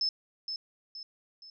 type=tone with echo; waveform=sine; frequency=5240 Hz; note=E8; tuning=11 cents flat; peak=-26 dBFS; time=0.01-0.09 s; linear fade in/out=2 ms; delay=470 ms; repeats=3; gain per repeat=-7 dB; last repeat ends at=1.5 s; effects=none